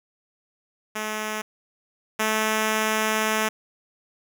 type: tone pair in turn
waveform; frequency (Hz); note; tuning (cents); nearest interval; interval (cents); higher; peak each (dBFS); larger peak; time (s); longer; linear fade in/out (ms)
5% pulse; 215.1 / 217.5; A3 / A3; -39 / -20; unison; 19; second; -16 / -10; second; 0.95-1.42 / 2.19-3.49; second; 10
effects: none